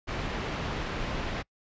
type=low-pass noise; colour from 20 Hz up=pink; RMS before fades=-33 dBFS; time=0.07-1.43 s; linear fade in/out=20 ms; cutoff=3100 Hz; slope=12 dB/octave; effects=noise-tail reverb RT60 0.1 s tail -26 dB re dry + resampled to 16000 Hz